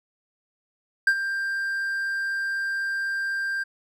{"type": "tone with ADSR envelope", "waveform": "triangle", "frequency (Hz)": 1586, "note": "G6", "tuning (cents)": 20, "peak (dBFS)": -12, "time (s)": [1.07, 3.64], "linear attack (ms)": 4, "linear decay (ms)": 66, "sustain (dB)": -11, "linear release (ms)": 15, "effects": []}